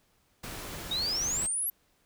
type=noise; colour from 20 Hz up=pink; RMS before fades=-40 dBFS; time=0.43-1.47 s; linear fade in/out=10 ms
type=exponential sweep; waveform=sine; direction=up; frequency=3695 to 11840 Hz; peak=-28 dBFS; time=0.91-1.7 s; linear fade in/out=5 ms
effects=pink hiss -69 dBFS RMS until 2.05 s